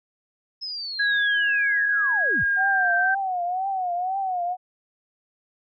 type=linear sweep; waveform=sine; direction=down; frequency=5200 to 34.11 Hz; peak=-29 dBFS; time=0.61-2.45 s; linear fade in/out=20 ms
type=tone with pitch glide; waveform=sine; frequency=1653 to 1560.2 Hz; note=G#6 to G6; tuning=-9 to -9 cents; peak=-19 dBFS; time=0.99-3.15 s; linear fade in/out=10 ms; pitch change=-100 cents; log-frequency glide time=2.24-3.01 s
type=tone with vibrato; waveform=sine; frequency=740 Hz; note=F#5; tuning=in tune; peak=-23 dBFS; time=2.56-4.57 s; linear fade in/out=50 ms; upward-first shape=triangle; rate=2 Hz; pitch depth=120 cents each way
effects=none